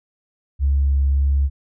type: tone with vibrato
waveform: sine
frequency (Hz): 69.3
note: C#2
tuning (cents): 0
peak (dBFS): -13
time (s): 0.59-1.5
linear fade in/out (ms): 50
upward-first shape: sine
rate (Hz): 1.7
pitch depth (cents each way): 8
effects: tanh soft clip ceiling -10 dBFS